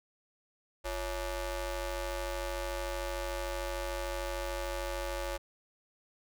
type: ring-modulated tone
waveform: sawtooth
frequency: 301.7 Hz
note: D4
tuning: 47 cents sharp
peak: -27 dBFS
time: 0.84-5.38 s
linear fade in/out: 20 ms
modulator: 255 Hz
effects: none